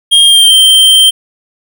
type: tone with pitch glide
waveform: square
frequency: 3228 to 3138 Hz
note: G#7 to G7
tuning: -50 to +1 cents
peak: -3 dBFS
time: 0.11-1.11 s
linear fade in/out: 20 ms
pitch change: -49 cents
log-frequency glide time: 0.24-0.53 s
effects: none